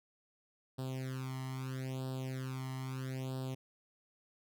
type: tone with flanger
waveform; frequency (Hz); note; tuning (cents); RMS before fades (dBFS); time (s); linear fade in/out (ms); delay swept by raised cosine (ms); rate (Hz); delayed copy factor
sawtooth; 130.81; C3; 0; -40; 0.78-3.55; 10; 0.23 to 0.99; 0.77; +0.95
effects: none